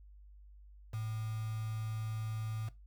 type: tone with quantisation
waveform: sine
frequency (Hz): 110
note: A2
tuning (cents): 0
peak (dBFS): -36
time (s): 0.93-2.69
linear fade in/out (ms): 10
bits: 8
effects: noise-tail reverb RT60 0.2 s tail -17 dB re dry + added 50 Hz sine -53 dBFS peak until 2.86 s